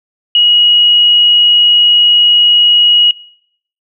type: tone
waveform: sine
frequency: 2900 Hz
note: F#7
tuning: 35 cents flat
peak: -5 dBFS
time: 0.35-3.11 s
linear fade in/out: 2 ms
effects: noise-tail reverb RT60 0.7 s tail -23 dB re dry